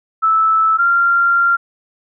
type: tone pair in turn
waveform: sine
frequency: 1312 / 1385 Hz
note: E6 / F6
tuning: -9 / -15 cents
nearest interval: minor second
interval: 94 cents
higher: second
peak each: -10 dBFS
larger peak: neither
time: 0.22-0.78 / 0.78-1.57 s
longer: second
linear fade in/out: 20 ms
effects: none